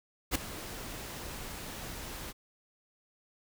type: noise with ADSR envelope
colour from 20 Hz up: pink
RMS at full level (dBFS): -26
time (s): 0.31-2.33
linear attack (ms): 45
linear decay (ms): 3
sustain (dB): -16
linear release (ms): 30
effects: none